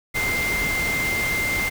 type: tone in noise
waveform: sine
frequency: 2093 Hz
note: C7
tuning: in tune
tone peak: -22 dBFS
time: 0.14-1.7 s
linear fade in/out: 20 ms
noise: pink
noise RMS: -28 dBFS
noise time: 0.14-1.7 s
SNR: +3 dB
effects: none